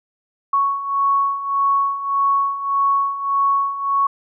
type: beating tone pair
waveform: sine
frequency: 1108.7 / 1110.4 Hz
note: C#6 / C#6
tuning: 0 / +3 cents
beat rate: 1.7 Hz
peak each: -22 / -17 dBFS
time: 0.53-4.07 s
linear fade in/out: 5 ms
effects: none